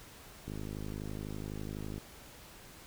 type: click train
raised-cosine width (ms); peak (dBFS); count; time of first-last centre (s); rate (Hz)
3; -28; 79; 0.48-1.98; 52
effects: pink hiss -53 dBFS RMS until 2.86 s